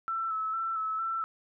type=tone with vibrato; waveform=sine; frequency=1318.5 Hz; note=E6; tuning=in tune; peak=-29 dBFS; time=0.08-1.24 s; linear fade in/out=0 ms; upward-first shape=square; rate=2.2 Hz; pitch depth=25 cents each way; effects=none